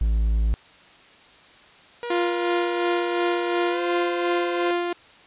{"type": "tone", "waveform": "triangle", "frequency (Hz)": 55, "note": "A1", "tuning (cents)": 0, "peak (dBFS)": -16, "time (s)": [0.01, 0.54], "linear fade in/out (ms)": 0}
{"type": "tone with pitch glide", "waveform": "sawtooth", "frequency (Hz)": [478, 515.3], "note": ["A#4", "C5"], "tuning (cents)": [43, -27], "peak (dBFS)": -25, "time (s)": [2.03, 4.71], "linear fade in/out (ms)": 0, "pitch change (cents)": 130, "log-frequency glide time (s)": [3.69, 3.8]}
{"type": "tone with tremolo", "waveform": "sawtooth", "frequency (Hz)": 349.2, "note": "F4", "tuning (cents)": 0, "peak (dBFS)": -16, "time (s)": [2.1, 4.93], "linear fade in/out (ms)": 5, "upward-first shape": "sine", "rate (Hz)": 2.8, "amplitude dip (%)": 40}
{"effects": ["white hiss -50 dBFS RMS until 5.26 s", "resampled to 8000 Hz"]}